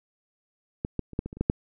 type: clicks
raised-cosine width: 3 ms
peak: -15 / -14 / -28 / -12 / -21 / -26 / -29 / -12 / -7 dBFS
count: 9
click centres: 0.849 / 0.993 / 1.133 / 1.191 / 1.26 / 1.329 / 1.37 / 1.41 / 1.499 s
effects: none